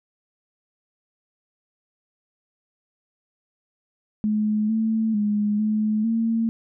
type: tone with pitch steps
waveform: sine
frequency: 212.9 / 221.8 / 208.3 / 214.5 / 227 Hz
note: G#3 / A3 / G#3 / A3 / A#3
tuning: +43 / +14 / +5 / -44 / -46 cents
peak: -19 dBFS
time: 4.24-6.49 s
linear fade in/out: 0 ms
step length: 450 ms
effects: none